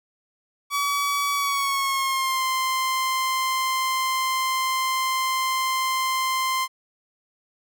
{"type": "tone with pitch glide", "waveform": "sawtooth", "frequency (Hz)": [1139, 1044.5], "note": ["C#6", "C6"], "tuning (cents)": [47, -3], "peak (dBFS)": -18, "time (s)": [0.7, 6.68], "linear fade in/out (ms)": 50, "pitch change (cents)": -150, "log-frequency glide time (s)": [1.34, 2.44], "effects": []}